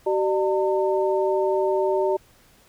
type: tone cluster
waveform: sine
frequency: 382 / 601 / 906 Hz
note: G4 / D5 / A#5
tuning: -45 / +40 / -50 cents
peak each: -21 / -24 / -27 dBFS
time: 0.06-2.17 s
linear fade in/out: 10 ms
effects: pink hiss -56 dBFS RMS until 2.68 s